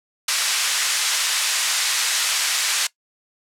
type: band-pass noise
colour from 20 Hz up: white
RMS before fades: -21 dBFS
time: 0.28-2.87 s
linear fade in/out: 5 ms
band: 1300 to 7900 Hz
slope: 12 dB/octave
effects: noise-tail reverb RT60 0.1 s tail -20 dB re dry + low-pass 12000 Hz 12 dB/octave